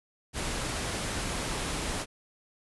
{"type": "low-pass noise", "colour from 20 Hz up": "pink", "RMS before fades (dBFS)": -33, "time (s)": [0.33, 2.06], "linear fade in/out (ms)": 50, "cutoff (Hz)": 11000, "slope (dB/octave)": 96, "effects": []}